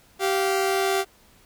sawtooth tone pair together, 388.2 / 698.5 Hz, G4 / F5, -17 / 0 cents, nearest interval minor seventh, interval 1017 cents, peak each -18 / -23 dBFS, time 0.19-1.05 s, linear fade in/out 50 ms, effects pink hiss -56 dBFS RMS until 1.45 s

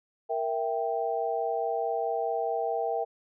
sine chord, E diminished, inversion second, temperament equal, 466.2 / 659.3 / 784 Hz, Bb4 / E5 / G5, 0 / 0 / 0 cents, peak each -31 dBFS, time 0.29-3.05 s, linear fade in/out 20 ms, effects none

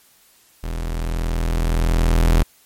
40% pulse tone with level ramp, 41.35 Hz, E1, 6 cents sharp, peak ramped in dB -23 to -10 dBFS, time 0.63-2.43 s, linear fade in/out 10 ms, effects white hiss -54 dBFS RMS until 2.65 s + MP3 64 kbps

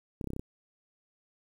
clicks, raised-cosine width 3 ms, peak -23 dBFS, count 7, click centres 0.212 / 0.243 / 0.273 / 0.304 / 0.334 / 0.364 / 0.395 s, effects 9-bit

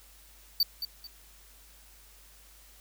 square tone with echo, 4584 Hz, D8, 43 cents flat, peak -22 dBFS, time 0.6-0.63 s, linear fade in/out 2 ms, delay 220 ms, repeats 2, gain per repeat -10 dB, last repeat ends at 1.07 s, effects added 50 Hz sine -57 dBFS peak until 2.8 s + white hiss -57 dBFS RMS until 2.8 s

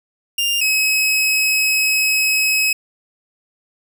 sawtooth tone pair in turn, 2800 / 2558 Hz, F7 / D#7, +4 / +47 cents, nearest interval major second, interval 157 cents, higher first, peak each -13 / -11 dBFS, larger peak second, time 0.38-0.61 / 0.61-2.73 s, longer second, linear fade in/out 5 ms, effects none

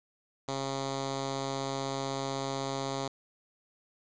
5% pulse tone with notch filter, 136 Hz, C#3, 33 cents flat, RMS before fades -34 dBFS, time 0.48-3.08 s, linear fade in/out 5 ms, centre 1600 Hz, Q 1.2, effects resampled to 16000 Hz + 9-bit

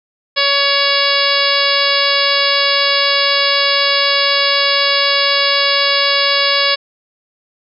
harmonic tone, 562 Hz, C#5, 24 cents sharp, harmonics 1 / 2 / 3 / 4 / 5 / 6 / 7 / 8 / 9, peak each -20 / -20 / -20 / -20 / -20 / -20 / -20 / -20 / -20 dBFS, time 0.36-6.76 s, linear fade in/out 20 ms, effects none

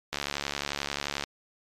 click train, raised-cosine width 0.2 ms, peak -12 dBFS, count 80, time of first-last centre 0.13-1.238 s, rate 71.3 Hz, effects MP3 96 kbps

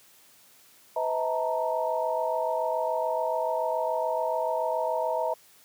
sine tone cluster, 504 / 641 / 892 / 939 Hz, B4 / E5 / A5 / A#5, +35 / -49 / +23 / +12 cents, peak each -32 / -28 / -33 / -31 dBFS, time 0.96-5.34 s, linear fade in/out 5 ms, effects white hiss -57 dBFS RMS until 5.64 s + high-pass 100 Hz 12 dB/octave

